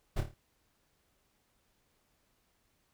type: noise with echo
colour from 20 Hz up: brown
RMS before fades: -29 dBFS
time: 0.16-0.21 s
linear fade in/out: 10 ms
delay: 27 ms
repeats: 5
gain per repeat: -6 dB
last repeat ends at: 0.345 s
effects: pink hiss -74 dBFS RMS until 2.93 s